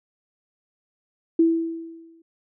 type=tone with exponential decay; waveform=sine; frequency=329.6 Hz; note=E4; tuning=in tune; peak=-12 dBFS; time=1.39-2.22 s; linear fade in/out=5 ms; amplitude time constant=180 ms; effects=none